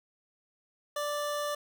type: tone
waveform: 25% pulse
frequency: 587.3 Hz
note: D5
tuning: in tune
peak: -27 dBFS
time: 0.96-1.55 s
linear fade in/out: 5 ms
effects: 9-bit